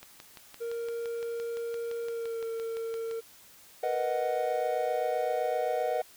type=click train; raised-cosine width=0.2 ms; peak=-28 dBFS; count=19; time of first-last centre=0.03-3.112 s; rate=5.84 Hz
type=tone with pitch glide; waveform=triangle; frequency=466.2 to 455.3 Hz; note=A#4 to A#4; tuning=0 to -41 cents; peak=-30 dBFS; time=0.6-3.21 s; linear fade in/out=20 ms; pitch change=-41 cents; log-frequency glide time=2.04-2.46 s
type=chord; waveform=triangle; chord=B major seventh; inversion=third; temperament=equal; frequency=466.2 / 493.9 / 622.3 / 740 Hz; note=A#4 / B4 / D#5 / F#5; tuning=0 / 0 / 0 / 0 cents; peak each=-34 / -30 / -30 / -30 dBFS; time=3.83-6.02 s; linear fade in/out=5 ms
effects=white hiss -55 dBFS RMS until 6.16 s